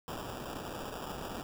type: noise with sample-and-hold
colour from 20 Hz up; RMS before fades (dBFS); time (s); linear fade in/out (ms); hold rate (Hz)
violet; -41; 0.08-1.43; 0; 2100
effects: none